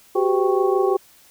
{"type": "tone cluster", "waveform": "sine", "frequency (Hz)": [373.5, 399.4, 508, 784, 1106], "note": ["F#4", "G4", "B4", "G5", "C#6"], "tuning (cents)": [16, 32, 49, 0, -4], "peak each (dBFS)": [-19, -20, -27, -25, -28], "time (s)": [0.15, 0.97], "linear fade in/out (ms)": 10, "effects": ["white hiss -52 dBFS RMS until 1.3 s"]}